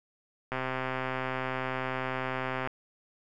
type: click train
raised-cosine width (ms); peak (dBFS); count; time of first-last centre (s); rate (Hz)
0.5; -17; 281; 0.52-2.674; 130
effects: none